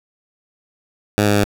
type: tone with pitch steps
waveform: 10% pulse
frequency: 103.9 / 103.06 / 102.23 Hz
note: G#2 / G#2 / G#2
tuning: +1 / -13 / -27 cents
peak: -5 dBFS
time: 1.18-1.441 s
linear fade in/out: 0 ms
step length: 87 ms
effects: none